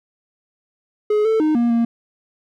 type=tone with pitch steps; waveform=triangle; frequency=422.1 / 442.5 / 308.8 / 236.8 / 232.8 Hz; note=G#4 / A4 / D#4 / A#3 / A#3; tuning=+28 / +10 / -13 / +27 / -2 cents; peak=-12 dBFS; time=1.1-1.85 s; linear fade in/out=5 ms; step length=150 ms; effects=none